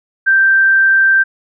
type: tone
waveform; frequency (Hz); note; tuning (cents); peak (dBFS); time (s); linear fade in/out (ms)
sine; 1568; G6; 0; -7; 0.26-1.24; 20
effects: none